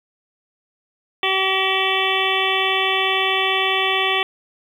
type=harmonic tone; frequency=382.2 Hz; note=G4; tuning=44 cents flat; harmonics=1 / 2 / 3 / 5 / 6 / 7 / 8 / 9; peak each=-25 / -25 / -25 / -25 / -25 / -25 / -25 / -25 dBFS; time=1.23-4.23 s; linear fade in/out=2 ms; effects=8-bit